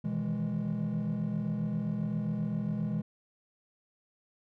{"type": "chord", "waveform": "triangle", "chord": "E major seventh", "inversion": "second", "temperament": "equal with one note detuned", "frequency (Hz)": [123.47, 157.28, 164.81, 207.7], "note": ["B2", "D#3", "E3", "G#3"], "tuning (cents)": [0, 19, 0, 0], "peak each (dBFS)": [-35, -35, -32, -30], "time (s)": [0.04, 3.02], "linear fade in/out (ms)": 10, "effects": ["tanh soft clip ceiling -23 dBFS"]}